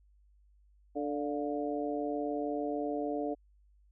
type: harmonic tone with a mistuned harmonic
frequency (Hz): 146.83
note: D3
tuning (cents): 0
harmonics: 2 / 3 / 4 / 5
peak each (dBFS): -35 / -37 / -38 / -39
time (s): 0.95-3.35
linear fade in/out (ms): 20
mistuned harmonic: 5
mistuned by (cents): -57
effects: added 50 Hz sine -61 dBFS peak until 3.91 s